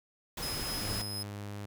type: noise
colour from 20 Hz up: pink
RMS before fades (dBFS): -38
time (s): 0.37-1.02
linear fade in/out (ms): 5
type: tone with tremolo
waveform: sawtooth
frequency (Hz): 5090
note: D#8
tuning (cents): +39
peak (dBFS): -33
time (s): 0.42-1.23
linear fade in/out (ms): 5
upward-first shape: sine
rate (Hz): 4.1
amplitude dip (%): 30
type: tone with pitch glide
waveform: sawtooth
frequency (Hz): 103.83 to 102.16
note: G#2 to G#2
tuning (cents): 0 to -28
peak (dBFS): -35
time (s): 0.8-1.66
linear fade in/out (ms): 10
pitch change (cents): -28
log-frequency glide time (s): 0.97-1.11
effects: none